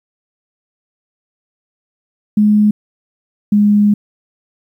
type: tone pair in turn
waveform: sine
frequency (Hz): 210 / 206.9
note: G#3 / G#3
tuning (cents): +19 / -6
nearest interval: unison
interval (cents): 25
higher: first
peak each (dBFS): -7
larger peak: neither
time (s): 2.37-2.71 / 3.52-3.94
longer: second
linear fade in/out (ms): 5
effects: 8-bit